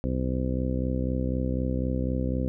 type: harmonic tone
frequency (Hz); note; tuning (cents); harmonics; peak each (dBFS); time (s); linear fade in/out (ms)
64; C2; -38; 1 / 2 / 3 / 4 / 5 / 6 / 7 / 8 / 9; -29 / -31 / -33 / -31 / -38 / -40 / -45 / -35 / -48; 0.04-2.48; 0
effects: none